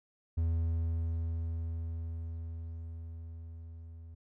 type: tone with level ramp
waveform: triangle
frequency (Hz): 82.41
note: E2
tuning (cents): 0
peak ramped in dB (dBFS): -25 to -44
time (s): 0.37-4.15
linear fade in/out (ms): 10
effects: none